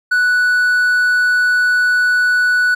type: tone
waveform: triangle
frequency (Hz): 1480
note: F#6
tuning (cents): 0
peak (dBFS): -9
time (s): 0.11-2.75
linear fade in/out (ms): 10
effects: none